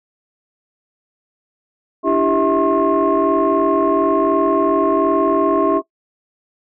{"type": "tone cluster", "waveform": "sine", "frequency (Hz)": [289.9, 332.7, 393.9, 649, 1073], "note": ["D4", "E4", "G4", "E5", "C6"], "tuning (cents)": [-22, 16, 8, -27, 43], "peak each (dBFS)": -18, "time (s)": [2.03, 5.82], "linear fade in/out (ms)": 50, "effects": ["noise-tail reverb RT60 0.1 s tail -19 dB re dry", "tanh soft clip ceiling -6 dBFS"]}